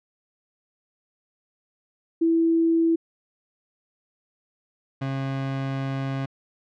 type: tone pair in turn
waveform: sine / 30% pulse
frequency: 330 / 135.27 Hz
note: E4 / C#3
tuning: +2 / -42 cents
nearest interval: octave + minor third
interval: 1544 cents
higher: first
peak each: -17 / -23 dBFS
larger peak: first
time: 2.21-2.96 / 5.01-6.26 s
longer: second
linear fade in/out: 10 ms
effects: low-pass 3000 Hz 12 dB/octave